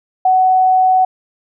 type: tone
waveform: sine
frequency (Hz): 747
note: F#5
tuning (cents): +16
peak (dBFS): -8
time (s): 0.25-1.05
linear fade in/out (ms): 5
effects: none